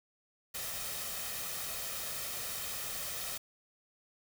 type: noise with comb filter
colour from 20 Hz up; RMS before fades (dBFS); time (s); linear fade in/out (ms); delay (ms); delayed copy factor
white; -39; 0.54-3.38; 10; 1.6; +0.5
effects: none